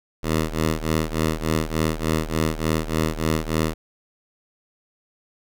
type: ring-modulated tone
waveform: 10% pulse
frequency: 78.8 Hz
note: D#2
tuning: 23 cents sharp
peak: -10 dBFS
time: 0.23-3.74 s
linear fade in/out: 5 ms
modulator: 41.1 Hz
effects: none